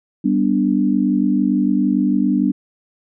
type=chord; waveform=sine; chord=G major; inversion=none; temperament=equal; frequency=196 / 246.9 / 293.7 Hz; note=G3 / B3 / D4; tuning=0 / 0 / 0 cents; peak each=-18 dBFS; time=0.24-2.52 s; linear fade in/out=10 ms; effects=none